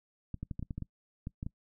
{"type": "clicks", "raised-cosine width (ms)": 5, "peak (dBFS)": -25, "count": 11, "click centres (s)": [0.343, 0.43, 0.512, 0.594, 0.627, 0.708, 0.78, 0.823, 1.271, 1.429, 1.465], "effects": ["noise-tail reverb RT60 0.1 s tail -23 dB re dry"]}